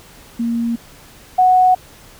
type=tone pair in turn; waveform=sine; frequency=233.1 / 738.2 Hz; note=A#3 / F#5; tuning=0 / -4 cents; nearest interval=octave + minor sixth; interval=1996 cents; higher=second; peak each=-16 / -8 dBFS; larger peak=second; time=0.39-0.76 / 1.38-1.75 s; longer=neither; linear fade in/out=10 ms; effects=pink hiss -43 dBFS RMS until 2.19 s